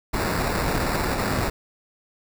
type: noise with sample-and-hold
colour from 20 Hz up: pink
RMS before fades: -24 dBFS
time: 0.13-1.5 s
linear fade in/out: 10 ms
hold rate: 3150 Hz
effects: none